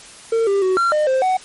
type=tone with pitch steps; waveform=triangle; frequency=454.9 / 396.6 / 374.2 / 1372 / 607 / 524 / 747 Hz; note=A#4 / G4 / F#4 / F6 / D#5 / C5 / F#5; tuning=-42 / +20 / +20 / -31 / -43 / +2 / +16 cents; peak=-12 dBFS; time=0.32-1.37 s; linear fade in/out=5 ms; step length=150 ms; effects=white hiss -40 dBFS RMS until 1.44 s + MP3 48 kbps